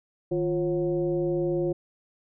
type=tone with frequency modulation; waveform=sine; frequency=350 Hz; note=F4; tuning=4 cents sharp; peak=-23 dBFS; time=0.31-1.73 s; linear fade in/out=10 ms; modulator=193 Hz; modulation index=0.88; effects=none